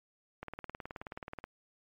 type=click train; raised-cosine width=0.5 ms; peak=-26 dBFS; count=20; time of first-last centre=0.43-1.441 s; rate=18.8 Hz; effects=MP3 64 kbps